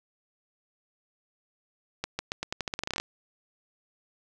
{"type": "accelerating click train", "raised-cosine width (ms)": 0.2, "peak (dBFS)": -13, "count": 16, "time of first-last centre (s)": [2.04, 3], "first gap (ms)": 150, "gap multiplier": 0.86, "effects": []}